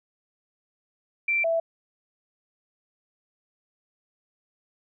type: tone pair in turn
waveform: sine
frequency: 2349 / 661.5 Hz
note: D7 / E5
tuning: 0 / +6 cents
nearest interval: octave + minor seventh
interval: 2194 cents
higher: first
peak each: -21 dBFS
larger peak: neither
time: 1.28-1.44 / 1.44-1.6 s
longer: neither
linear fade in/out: 5 ms
effects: none